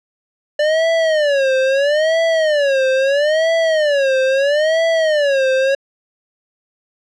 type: tone with vibrato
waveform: square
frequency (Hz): 588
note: D5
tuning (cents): +2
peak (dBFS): -13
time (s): 0.59-5.75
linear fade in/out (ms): 5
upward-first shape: sine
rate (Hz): 0.76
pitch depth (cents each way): 200
effects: low-pass 4000 Hz 12 dB/octave